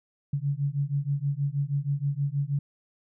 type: beating tone pair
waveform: sine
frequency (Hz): 138.59 / 144.89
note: C#3 / D3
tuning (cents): 0 / -23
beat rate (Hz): 6.3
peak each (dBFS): -28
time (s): 0.33-2.59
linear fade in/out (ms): 5
effects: none